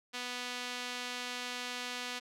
sawtooth tone with band-pass filter, 246.9 Hz, B3, in tune, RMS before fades -40 dBFS, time 0.13-2.2 s, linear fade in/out 20 ms, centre 3500 Hz, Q 0.9, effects none

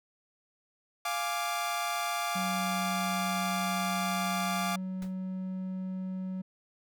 sawtooth chord, D diminished, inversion first, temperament equal, 698.5 / 830.6 / 1174.7 Hz, F5 / Ab5 / D6, 0 / 0 / 0 cents, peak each -30 / -34 / -30 dBFS, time 1.05-4.76 s, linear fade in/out 5 ms
triangle tone, 186.9 Hz, F#3, 18 cents sharp, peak -31 dBFS, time 2.35-6.42 s, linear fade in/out 10 ms
pink noise with exponential decay, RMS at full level -45 dBFS, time 5.02-5.16 s, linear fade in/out 1 ms, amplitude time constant 29 ms
effects none

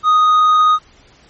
sine tone with tanh clipping, 1244.5 Hz, D#6, in tune, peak -9 dBFS, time 0.03-0.79 s, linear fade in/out 50 ms, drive 4 dB, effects pink hiss -48 dBFS RMS until 1.29 s + MP3 32 kbps

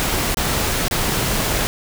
pink noise with dropouts, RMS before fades -20 dBFS, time 0-1.67 s, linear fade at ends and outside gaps 0 ms, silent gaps 0.345-0.371 / 0.882-0.911 s, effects none

